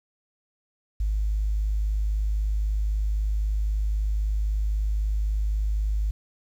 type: tone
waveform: sine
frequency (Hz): 51.91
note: G#1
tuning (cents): 0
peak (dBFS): -21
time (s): 1-6.11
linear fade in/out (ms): 5
effects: tanh soft clip ceiling -17 dBFS + 9-bit